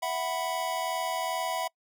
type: chord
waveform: square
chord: E suspended second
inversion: none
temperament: just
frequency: 659.3 / 741.7 / 988.9 Hz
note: E5 / F#5 / B5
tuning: 0 / +4 / +2 cents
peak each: -34 dBFS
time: 0.02-1.68 s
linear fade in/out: 10 ms
effects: noise-tail reverb RT60 0.1 s tail -26 dB re dry